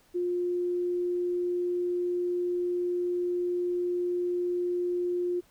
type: tone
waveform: sine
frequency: 354.3 Hz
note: F4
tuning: 25 cents sharp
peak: -26 dBFS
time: 0.14-5.41 s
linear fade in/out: 20 ms
effects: pink hiss -63 dBFS RMS until 5.5 s